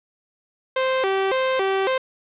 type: tone with vibrato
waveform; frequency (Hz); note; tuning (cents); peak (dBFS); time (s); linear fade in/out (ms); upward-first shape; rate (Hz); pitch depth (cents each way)
sawtooth; 449.3; A4; +36; -15; 0.76-1.98; 5; square; 1.8; 260
effects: resampled to 8000 Hz + 7-bit